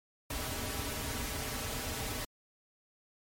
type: noise with comb filter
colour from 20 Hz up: pink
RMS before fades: -37 dBFS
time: 0.3-2.25 s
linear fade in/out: 5 ms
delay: 5.7 ms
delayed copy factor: -0.8
effects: MP3 64 kbps